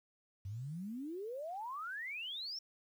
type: exponential sweep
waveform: sine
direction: up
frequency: 92.5 to 5588 Hz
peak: -40 dBFS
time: 0.45-2.59 s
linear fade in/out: 5 ms
effects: 11-bit